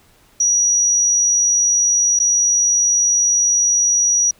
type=tone with dropouts; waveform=sine; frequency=5800 Hz; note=F#8; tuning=35 cents flat; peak=-12 dBFS; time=0.4-4.31 s; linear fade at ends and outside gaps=5 ms; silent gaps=2.191-2.199 s; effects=pink hiss -53 dBFS RMS until 4.39 s